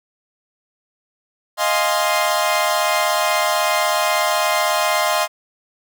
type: chord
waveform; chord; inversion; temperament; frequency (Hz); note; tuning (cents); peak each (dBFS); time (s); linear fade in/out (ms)
sawtooth; F minor seventh; third; equal; 622.3 / 698.5 / 830.6 / 1046.5; Eb5 / F5 / Ab5 / C6; 0 / 0 / 0 / 0; -17 / -18 / -21 / -17; 1.57-5.28; 50
effects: none